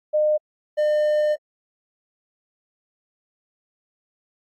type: tone pair in turn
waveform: sine / triangle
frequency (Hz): 608 / 603.1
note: D#5 / D5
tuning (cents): -40 / +46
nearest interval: unison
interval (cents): 14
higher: first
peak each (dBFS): -16 / -15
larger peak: second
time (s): 0.13-0.38 / 0.77-1.36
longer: second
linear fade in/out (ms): 20
effects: AAC 48 kbps